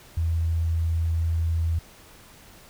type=tone; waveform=sine; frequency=82.41 Hz; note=E2; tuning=in tune; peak=-21 dBFS; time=0.17-1.79 s; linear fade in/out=5 ms; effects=pink hiss -50 dBFS RMS until 2.69 s